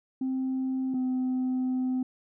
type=tone pair in turn; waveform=sine; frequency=261.6 / 256.2 Hz; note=C4 / C4; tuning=0 / -36 cents; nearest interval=unison; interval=36 cents; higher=first; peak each=-25 / -23 dBFS; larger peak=second; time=0.21-0.94 / 0.94-2.03 s; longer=second; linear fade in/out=5 ms; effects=tanh soft clip ceiling -24 dBFS